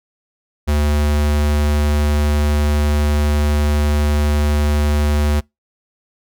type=tone; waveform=square; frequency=74 Hz; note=D2; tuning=14 cents sharp; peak=-14 dBFS; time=0.67-5.41 s; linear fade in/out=20 ms; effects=noise-tail reverb RT60 0.2 s tail -26 dB re dry